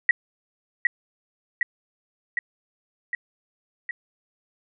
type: tone with echo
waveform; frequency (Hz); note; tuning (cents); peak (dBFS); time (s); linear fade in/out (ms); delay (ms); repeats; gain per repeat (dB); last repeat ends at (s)
sine; 1921; B6; -48; -12; 0.09-0.11; 2; 760; 5; -3; 3.91
effects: none